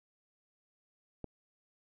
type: click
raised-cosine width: 2 ms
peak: -27 dBFS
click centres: 1.243 s
effects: none